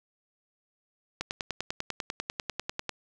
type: click train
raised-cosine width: 0.2 ms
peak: -14 dBFS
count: 18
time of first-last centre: 1.21-2.893 s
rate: 10.1 Hz
effects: none